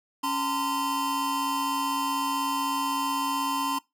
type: tone cluster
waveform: square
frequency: 276.6 / 913 / 1029 Hz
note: C#4 / A#5 / C6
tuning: -4 / -36 / -29 cents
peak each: -33 / -32 / -29 dBFS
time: 0.23-3.79 s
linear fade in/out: 10 ms
effects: noise-tail reverb RT60 0.2 s tail -22 dB re dry